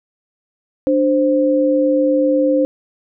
sine tone pair together, 295.3 / 523.3 Hz, D4 / C5, +10 / 0 cents, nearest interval minor seventh, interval 990 cents, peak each -15 / -14 dBFS, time 0.87-2.65 s, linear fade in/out 0 ms, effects none

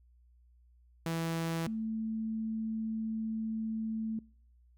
sawtooth / sine tone pair in turn, 164.81 / 221.2 Hz, E3 / A3, 0 / +9 cents, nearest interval perfect fourth, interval 509 cents, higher second, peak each -28 / -33 dBFS, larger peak first, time 1.06-1.67 / 1.67-4.19 s, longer second, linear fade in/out 2 ms, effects noise-tail reverb RT60 0.6 s tail -26 dB re dry + added 60 Hz sine -60 dBFS peak until 4.77 s

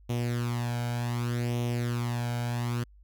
sawtooth tone with flanger, 120 Hz, B2, 49 cents flat, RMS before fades -30 dBFS, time 0.09-2.84 s, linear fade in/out 10 ms, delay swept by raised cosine 0.32 to 1.32 ms, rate 0.66 Hz, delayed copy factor +0.65, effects added 50 Hz sine -52 dBFS peak until 3.03 s

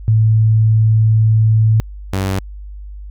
sine / sawtooth tone pair in turn, 110 / 96.01 Hz, A2 / G2, 0 / -35 cents, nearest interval major second, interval 235 cents, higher first, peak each -8 / -12 dBFS, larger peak first, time 0.08-1.8 / 2.13-2.39 s, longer first, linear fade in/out 0 ms, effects added 50 Hz sine -28 dBFS peak until 3.1 s

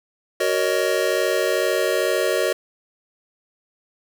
square chord, D# minor seventh, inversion first, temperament just, 373.4 / 466.7 / 560 / 622.3 Hz, F#4 / A#4 / C#5 / D#5, +16 / +2 / +18 / 0 cents, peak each -25 dBFS, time 0.4-2.53 s, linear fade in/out 5 ms, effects none

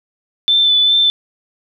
sine tone with vibrato, 3520 Hz, A7, in tune, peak -9 dBFS, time 0.48-1.1 s, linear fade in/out 0 ms, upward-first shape sine, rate 2.5 Hz, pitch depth 20 cents each way, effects none

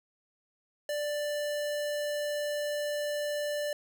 square tone, 589 Hz, D5, 5 cents sharp, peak -31 dBFS, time 0.89-3.73 s, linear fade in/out 2 ms, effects none

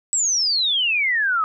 sine exponential sweep, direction down, 7940 to 1244.5 Hz, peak -17 dBFS, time 0.13-1.44 s, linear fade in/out 0 ms, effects none

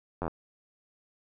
slowing click train, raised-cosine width 1 ms, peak -18 dBFS, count 6, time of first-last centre 0.22-0.28 s, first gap 11 ms, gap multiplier 1.04, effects none

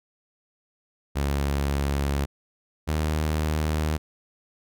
sawtooth tone pair in turn, 70.4 / 77.17 Hz, C#2 / D#2, +27 / -14 cents, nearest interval major second, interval 159 cents, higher second, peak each -19 dBFS, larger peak neither, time 1.15-2.26 / 2.87-3.98 s, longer neither, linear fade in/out 20 ms, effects none

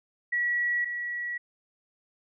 sine tone pair in turn, 1930 / 1930 Hz, B6 / B6, -40 / -40 cents, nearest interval unison, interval 0 cents, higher neither, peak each -24 / -30 dBFS, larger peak first, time 0.32-0.85 / 0.85-1.38 s, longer neither, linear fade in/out 10 ms, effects none

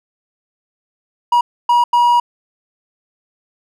triangle tone bursts at uneven times, 960 Hz, B5, 49 cents flat, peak -7 dBFS, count 3, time 1.32-1.41 / 1.69-1.84 / 1.93-2.2 s, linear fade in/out 5 ms, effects none

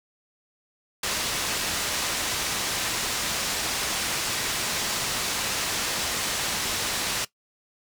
white low-pass noise, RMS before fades -28 dBFS, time 1.03-7.25 s, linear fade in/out 5 ms, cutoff 7000 Hz, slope 12 dB/octave, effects noise-tail reverb RT60 0.1 s tail -18 dB re dry

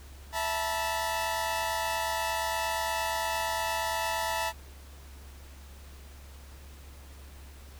sawtooth chord, E suspended fourth, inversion none, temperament equal with one note detuned, 659.3 / 880 / 968.6 Hz, E5 / A5 / B5, 0 / 0 / -34 cents, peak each -31 / -28 / -30 dBFS, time 0.32-4.53 s, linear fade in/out 50 ms, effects added 69 Hz sine -46 dBFS peak until 7.79 s + pink hiss -54 dBFS RMS until 7.79 s

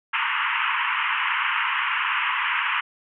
pink band-pass noise, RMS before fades -24 dBFS, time 0.13-2.81 s, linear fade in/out 10 ms, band 920 to 3000 Hz, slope 96 dB/octave, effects none

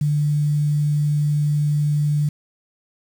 sine tone, 148 Hz, D3, 14 cents sharp, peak -16 dBFS, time 0.01-2.29 s, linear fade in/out 5 ms, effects 7-bit

